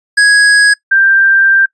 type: tone pair in turn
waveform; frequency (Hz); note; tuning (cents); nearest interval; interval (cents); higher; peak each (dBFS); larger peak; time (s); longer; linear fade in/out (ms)
square / sine; 1661.2 / 1578.6; G#6 / G6; 0 / +12; minor second; 88; first; -5; neither; 0.17-0.74 / 0.91-1.66; second; 10
effects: noise-tail reverb RT60 0.1 s tail -22 dB re dry + resampled to 24000 Hz